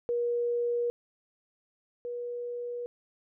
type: tone pair in turn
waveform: sine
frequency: 477.7 / 482.7 Hz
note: A#4 / B4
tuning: +42 / -40 cents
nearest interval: unison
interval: 18 cents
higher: second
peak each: -26 / -33 dBFS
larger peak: first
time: 0.09-0.9 / 2.05-2.86 s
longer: neither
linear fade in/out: 0 ms
effects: none